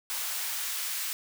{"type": "noise with high-pass filter sweep", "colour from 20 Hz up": "white", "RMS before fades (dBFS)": -33, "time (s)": [0.1, 1.13], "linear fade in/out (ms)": 0, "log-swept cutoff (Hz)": [820, 1500], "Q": 0.8, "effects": []}